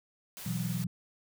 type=noise; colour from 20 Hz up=white; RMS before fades=-44 dBFS; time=0.37-0.84 s; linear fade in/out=0 ms
type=chord; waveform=sine; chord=B suspended fourth; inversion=none; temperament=equal; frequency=123.47 / 164.81 / 185 Hz; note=B2 / E3 / F#3; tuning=0 / 0 / 0 cents; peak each=-35 dBFS; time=0.46-0.87 s; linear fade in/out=5 ms
effects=none